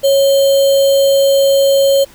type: tone with sample-and-hold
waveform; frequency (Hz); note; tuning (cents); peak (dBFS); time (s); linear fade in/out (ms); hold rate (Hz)
sine; 551; C#5; -11; -7; 0.03-2.05; 20; 3675
effects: pink hiss -42 dBFS RMS until 2.14 s